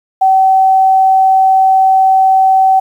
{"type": "tone", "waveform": "sine", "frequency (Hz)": 764, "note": "G5", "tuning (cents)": -45, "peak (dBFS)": -5, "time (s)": [0.21, 2.8], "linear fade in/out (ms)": 10, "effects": ["7-bit"]}